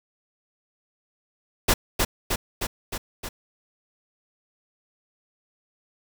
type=noise with echo; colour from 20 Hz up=pink; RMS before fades=-18 dBFS; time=1.68-1.74 s; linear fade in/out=10 ms; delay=310 ms; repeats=5; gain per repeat=-3 dB; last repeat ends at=3.29 s; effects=none